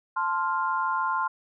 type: chord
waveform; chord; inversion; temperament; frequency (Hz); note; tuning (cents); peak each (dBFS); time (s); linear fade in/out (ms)
sine; F major; first; equal; 880 / 1046.5 / 1396.9; A5 / C6 / F6; 0 / 0 / 0; -30 / -26 / -30; 0.16-1.28; 10
effects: none